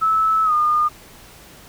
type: tone with pitch glide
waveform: sine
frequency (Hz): 1305 to 1217.6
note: E6 to D#6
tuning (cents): -18 to -38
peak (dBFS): -14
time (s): 0.01-0.89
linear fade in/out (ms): 20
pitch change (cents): -120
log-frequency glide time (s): 0.44-0.53
effects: pink hiss -44 dBFS RMS until 1.68 s